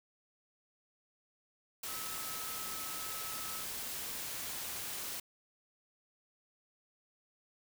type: tone in noise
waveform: sine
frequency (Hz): 1292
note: E6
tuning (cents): -35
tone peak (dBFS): -48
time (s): 1.88-3.64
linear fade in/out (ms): 5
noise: white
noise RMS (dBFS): -41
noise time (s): 1.83-5.2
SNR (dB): -10
effects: none

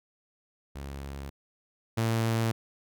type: tone pair in turn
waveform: sawtooth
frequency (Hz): 69.3 / 113.53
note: C#2 / A#2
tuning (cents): 0 / -45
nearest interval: major sixth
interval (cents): 855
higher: second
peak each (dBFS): -33 / -21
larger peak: second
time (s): 0.75-1.3 / 1.97-2.52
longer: neither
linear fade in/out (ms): 10
effects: none

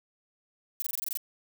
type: noise bursts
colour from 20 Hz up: violet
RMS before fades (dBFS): -32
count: 9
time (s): 0.8-1.173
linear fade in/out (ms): 0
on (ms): 21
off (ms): 23
effects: none

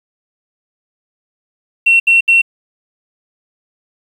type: tone bursts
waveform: sine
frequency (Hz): 2719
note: F7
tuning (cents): -47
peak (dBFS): -5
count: 3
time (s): 1.86-2.418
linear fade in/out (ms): 10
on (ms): 140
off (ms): 69
effects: tanh soft clip ceiling -2 dBFS + 7-bit

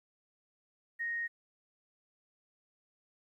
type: tone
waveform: sine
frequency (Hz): 1864.7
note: A#6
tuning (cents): 0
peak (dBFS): -33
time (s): 0.99-1.28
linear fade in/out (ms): 20
effects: 12-bit

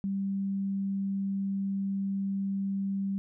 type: tone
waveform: sine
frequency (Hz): 196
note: G3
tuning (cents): 0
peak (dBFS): -28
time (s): 0.04-3.18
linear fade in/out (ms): 0
effects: none

